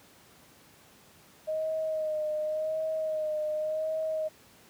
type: tone with vibrato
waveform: sine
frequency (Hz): 622.3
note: D#5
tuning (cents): 0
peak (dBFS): -28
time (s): 1.47-4.29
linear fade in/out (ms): 20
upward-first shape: sine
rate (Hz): 0.89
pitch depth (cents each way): 32
effects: pink hiss -57 dBFS RMS until 4.69 s + high-pass 100 Hz 12 dB/octave